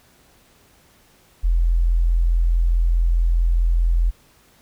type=tone; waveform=sine; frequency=42.35 Hz; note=E1; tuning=48 cents sharp; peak=-14 dBFS; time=1.43-4.11 s; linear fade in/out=20 ms; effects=pink hiss -55 dBFS RMS until 4.61 s